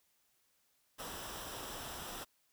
pink noise with comb filter, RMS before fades -45 dBFS, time 0.98-2.25 s, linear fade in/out 20 ms, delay 0.45 ms, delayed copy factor -0.55, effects white hiss -75 dBFS RMS until 2.52 s

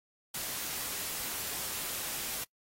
white noise, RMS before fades -37 dBFS, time 0.34-2.44 s, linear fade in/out 5 ms, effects noise-tail reverb RT60 0.1 s tail -26 dB re dry + AAC 48 kbps

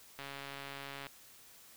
click train, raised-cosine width 0.3 ms, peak -28 dBFS, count 123, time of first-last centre 0.19-1.068 s, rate 139 Hz, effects white hiss -58 dBFS RMS until 1.76 s

